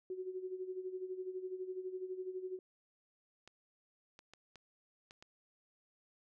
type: tone with tremolo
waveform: sine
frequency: 371.3 Hz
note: F#4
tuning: 6 cents sharp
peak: -37 dBFS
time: 0.1-2.59 s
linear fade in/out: 2 ms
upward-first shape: sine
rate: 12 Hz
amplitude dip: 70%
type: clicks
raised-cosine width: 0.2 ms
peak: -37 dBFS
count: 6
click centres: 3.476 / 4.191 / 4.336 / 4.557 / 5.109 / 5.225 s
effects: none